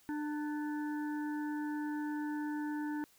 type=harmonic tone with a mistuned harmonic; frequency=298.6 Hz; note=D4; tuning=29 cents sharp; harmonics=1 / 3 / 5 / 6; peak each=-35 / -45 / -49 / -51 dBFS; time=0.09-3.04 s; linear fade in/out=0 ms; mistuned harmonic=6; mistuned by=-47 cents; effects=white hiss -66 dBFS RMS until 3.18 s